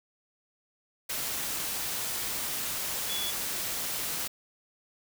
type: tone in noise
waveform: sine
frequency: 3408 Hz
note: G#7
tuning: 44 cents sharp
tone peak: -33 dBFS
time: 3.09-3.31 s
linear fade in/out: 10 ms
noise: white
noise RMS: -33 dBFS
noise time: 1.09-4.28 s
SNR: -3 dB
effects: none